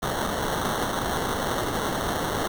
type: noise with sample-and-hold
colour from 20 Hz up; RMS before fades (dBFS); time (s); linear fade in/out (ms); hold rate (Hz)
white; -27; 0.02-2.48; 10; 2450
effects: none